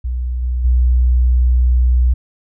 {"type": "tone with level steps", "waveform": "sine", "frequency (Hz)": 61.74, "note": "B1", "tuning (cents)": 0, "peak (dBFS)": [-17, -15, -9], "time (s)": [0.04, 2.14], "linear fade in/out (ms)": 10, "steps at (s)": [0.42, 0.64], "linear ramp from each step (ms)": 10, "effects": []}